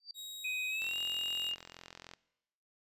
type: tone with exponential growth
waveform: sine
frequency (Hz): 4649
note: D8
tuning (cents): -18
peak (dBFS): -38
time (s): 0-0.11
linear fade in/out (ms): 2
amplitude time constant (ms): 23
type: tone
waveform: sawtooth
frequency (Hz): 3800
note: A#7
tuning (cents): +33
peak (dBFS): -40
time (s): 0.14-1.53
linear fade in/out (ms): 50
type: tone with pitch glide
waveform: sine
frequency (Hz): 2506 to 2829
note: D#7 to F7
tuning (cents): +12 to +22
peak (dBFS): -34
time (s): 0.44-1.55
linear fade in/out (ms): 10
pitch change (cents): +210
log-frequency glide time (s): 0.68-0.98
type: click train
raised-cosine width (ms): 0.2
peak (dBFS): -30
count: 58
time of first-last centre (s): 0.82-2.136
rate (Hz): 43.3
effects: noise-tail reverb RT60 1.0 s tail -22 dB re dry + resampled to 32000 Hz